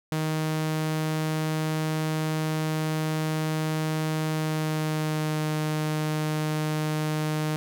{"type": "tone with pitch glide", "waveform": "sawtooth", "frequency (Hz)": [156.5, 154.08], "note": ["D#3", "D#3"], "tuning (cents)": [10, -17], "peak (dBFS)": -21, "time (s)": [0.12, 7.56], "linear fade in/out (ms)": 0, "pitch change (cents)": -27, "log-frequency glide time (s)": [4.29, 5.46], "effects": []}